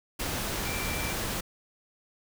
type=tone in noise; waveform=sine; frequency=2349 Hz; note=D7; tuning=in tune; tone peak=-37 dBFS; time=0.65-1.13 s; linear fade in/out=10 ms; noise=pink; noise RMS=-32 dBFS; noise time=0.19-1.41 s; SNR=-8 dB; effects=none